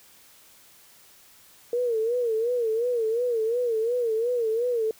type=tone with vibrato; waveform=sine; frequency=466.2 Hz; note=A#4; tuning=in tune; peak=-22 dBFS; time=1.73-4.91 s; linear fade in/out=2 ms; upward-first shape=sine; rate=2.8 Hz; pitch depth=110 cents each way; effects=white hiss -54 dBFS RMS until 4.99 s